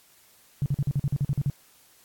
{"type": "tone bursts", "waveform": "sine", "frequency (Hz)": 140.6, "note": "C#3", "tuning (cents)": 25, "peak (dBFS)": -21, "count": 11, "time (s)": [0.62, 1.499], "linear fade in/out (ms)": 0, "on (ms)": 39, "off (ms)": 45, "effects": ["white hiss -58 dBFS RMS until 2.04 s", "AAC 64 kbps"]}